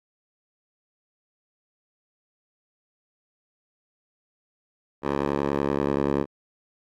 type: tone with band-pass filter sweep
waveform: 10% pulse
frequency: 70.5 Hz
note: C#2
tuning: 30 cents sharp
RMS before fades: -25 dBFS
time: 5.02-6.26 s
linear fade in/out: 50 ms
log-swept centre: 690 to 460 Hz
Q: 0.89
effects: Opus 48 kbps